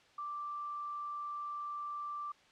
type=tone; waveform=sine; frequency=1174.7 Hz; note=D6; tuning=in tune; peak=-38 dBFS; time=0.18-2.32 s; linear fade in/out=5 ms; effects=white hiss -64 dBFS RMS until 2.51 s + low-pass 4000 Hz 12 dB/octave